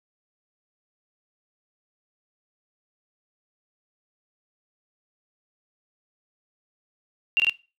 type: tone bursts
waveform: sine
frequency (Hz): 2765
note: F7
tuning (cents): -18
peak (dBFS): -16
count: 3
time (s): 7.37-7.496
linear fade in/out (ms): 0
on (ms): 28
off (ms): 21
effects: noise-tail reverb RT60 0.3 s tail -20 dB re dry